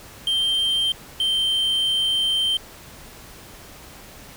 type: tone pair in turn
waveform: triangle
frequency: 3147 / 3127 Hz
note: G7 / G7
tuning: +6 / -5 cents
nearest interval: unison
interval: 11 cents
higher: first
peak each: -17 dBFS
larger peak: neither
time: 0.27-0.92 / 1.2-2.57 s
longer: second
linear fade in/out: 2 ms
effects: pink hiss -43 dBFS RMS until 4.36 s